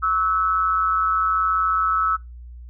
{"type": "tone with amplitude modulation", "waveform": "sine", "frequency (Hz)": 1303, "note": "E6", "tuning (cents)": -20, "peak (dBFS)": -14, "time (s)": [0.02, 2.17], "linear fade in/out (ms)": 20, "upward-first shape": "sine", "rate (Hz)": 179, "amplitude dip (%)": 70, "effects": ["noise-tail reverb RT60 0.2 s tail -22 dB re dry", "added 60 Hz sine -36 dBFS peak until 2.69 s"]}